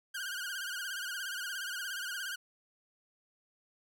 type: tone with vibrato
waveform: sawtooth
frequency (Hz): 1515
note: F#6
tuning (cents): +40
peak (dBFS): -33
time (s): 0.14-2.36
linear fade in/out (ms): 10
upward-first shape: sine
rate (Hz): 17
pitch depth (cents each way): 110
effects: none